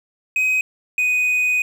triangle tone pair in turn, 2521 / 2492 Hz, D#7 / D#7, +22 / +2 cents, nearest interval unison, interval 20 cents, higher first, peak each -14 dBFS, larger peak neither, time 0.36-0.61 / 0.98-1.62 s, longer second, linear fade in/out 2 ms, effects 8-bit

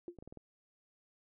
sine tone with exponential decay, 348.4 Hz, F4, 4 cents flat, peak -37 dBFS, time 0.08-0.17 s, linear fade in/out 1 ms, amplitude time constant 18 ms
clicks, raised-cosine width 2 ms, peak -36 dBFS, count 5, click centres 0.187 / 0.225 / 0.276 / 0.325 / 0.373 s
effects none

